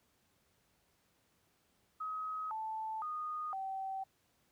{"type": "tone with pitch steps", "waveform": "sine", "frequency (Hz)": [1268, 878, 1234, 770], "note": ["D#6", "A5", "D#6", "G5"], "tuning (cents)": [32, -4, -15, -31], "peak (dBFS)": -37, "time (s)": [2, 4.04], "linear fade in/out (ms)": 10, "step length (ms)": 510, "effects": ["pink hiss -74 dBFS RMS until 4.51 s", "high-pass 60 Hz 12 dB/octave"]}